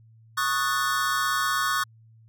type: chord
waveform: square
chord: D# half-diminished seventh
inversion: third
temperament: equal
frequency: 1108.7 / 1244.5 / 1480 / 1760 Hz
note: C#6 / D#6 / F#6 / A6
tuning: 0 / 0 / 0 / 0 cents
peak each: -28 / -29 / -29 / -33 dBFS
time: 0.37-1.84 s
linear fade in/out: 10 ms
effects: added 112 Hz sine -51 dBFS peak until 2.28 s